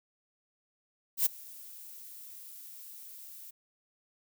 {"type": "noise with ADSR envelope", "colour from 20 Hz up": "violet", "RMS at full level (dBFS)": -24, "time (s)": [1.17, 3.51], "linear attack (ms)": 90, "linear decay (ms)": 10, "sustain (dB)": -24, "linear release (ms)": 10, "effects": []}